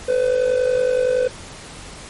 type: tone with amplitude modulation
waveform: triangle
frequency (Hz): 504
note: B4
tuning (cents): +35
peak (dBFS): -10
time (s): 0.08-1.28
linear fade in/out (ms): 10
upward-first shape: sine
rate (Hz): 50.7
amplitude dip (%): 70
effects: pink hiss -37 dBFS RMS until 2.09 s + MP3 48 kbps